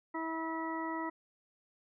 harmonic tone, 324.2 Hz, E4, 29 cents flat, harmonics 1 / 2 / 3 / 4 / 6, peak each -38 / -45 / -39 / -44 / -44 dBFS, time 0.14-1.1 s, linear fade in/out 10 ms, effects none

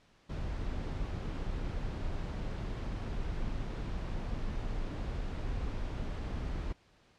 brown noise, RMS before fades -36 dBFS, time 0.29-6.73 s, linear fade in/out 10 ms, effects pink hiss -65 dBFS RMS until 7.18 s + low-pass 5000 Hz 12 dB/octave

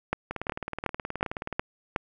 two click trains, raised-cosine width 0.5 ms, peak -10 / -17 dBFS, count 6 / 24, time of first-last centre 0.13-1.962 / 0.31-1.527 s, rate 2.73 / 18.9 Hz, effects none

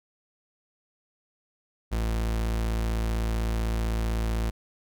40% pulse tone, 55.8 Hz, A1, 25 cents sharp, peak -24 dBFS, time 1.91-4.51 s, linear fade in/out 20 ms, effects none

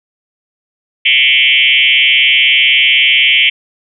sine tone with frequency modulation, 2682 Hz, E7, 29 cents sharp, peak -6 dBFS, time 1.05-3.5 s, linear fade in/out 10 ms, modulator 136 Hz, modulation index 4.2, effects none

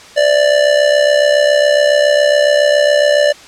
square tone with amplitude modulation, 587.3 Hz, D5, in tune, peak -6 dBFS, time 0.16-3.33 s, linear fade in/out 20 ms, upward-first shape sine, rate 67.2 Hz, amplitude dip 65%, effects white hiss -37 dBFS RMS until 3.47 s + low-pass 6000 Hz 12 dB/octave

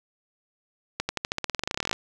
accelerating click train, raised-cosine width 0.2 ms, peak -9 dBFS, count 22, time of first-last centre 1-1.93 s, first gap 90 ms, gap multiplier 0.92, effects none

